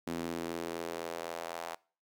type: tone with high-pass filter sweep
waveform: sawtooth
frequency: 83.9 Hz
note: E2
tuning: 31 cents sharp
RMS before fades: -39 dBFS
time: 0.07-1.75 s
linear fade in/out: 5 ms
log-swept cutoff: 250 to 740 Hz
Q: 1.9
effects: noise-tail reverb RT60 0.4 s tail -24 dB re dry